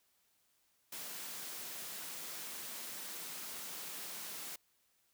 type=high-pass noise; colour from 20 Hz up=white; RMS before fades=-45 dBFS; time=0.92-4.56 s; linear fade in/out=5 ms; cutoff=140 Hz; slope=48 dB/octave; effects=white hiss -75 dBFS RMS until 5.13 s